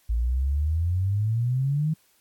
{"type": "exponential sweep", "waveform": "sine", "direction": "up", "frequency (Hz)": [55, 160], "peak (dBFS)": -21, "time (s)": [0.09, 1.94], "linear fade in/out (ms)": 10, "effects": ["white hiss -63 dBFS RMS until 2.2 s", "AAC 64 kbps"]}